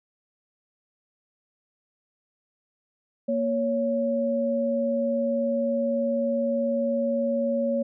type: tone pair together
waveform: sine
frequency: 234.6 / 558 Hz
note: A#3 / C#5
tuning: +11 / +11 cents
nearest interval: octave + minor third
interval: 1500 cents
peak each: -26 / -24 dBFS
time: 3.28-7.83 s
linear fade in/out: 10 ms
effects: none